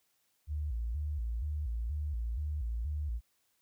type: tone with vibrato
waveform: sine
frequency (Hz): 65.41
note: C2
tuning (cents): 0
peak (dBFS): -32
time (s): 0.47-3.21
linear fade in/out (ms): 50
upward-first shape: square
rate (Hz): 2.1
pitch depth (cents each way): 230
effects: white hiss -75 dBFS RMS until 3.61 s